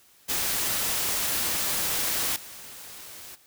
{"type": "noise with level steps", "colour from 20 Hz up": "white", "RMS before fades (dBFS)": [-27, -43], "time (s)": [0.28, 3.36], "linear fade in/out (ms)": 20, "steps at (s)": 2.36, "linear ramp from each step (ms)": 2, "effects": ["white hiss -58 dBFS RMS until 3.46 s"]}